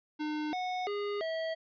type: tone with pitch steps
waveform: square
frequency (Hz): 303.3 / 733 / 409.6 / 648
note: D#4 / F#5 / G#4 / E5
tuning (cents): -44 / -16 / -24 / -30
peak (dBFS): -33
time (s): 0.19-1.55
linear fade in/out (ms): 20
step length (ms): 340
effects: resampled to 11025 Hz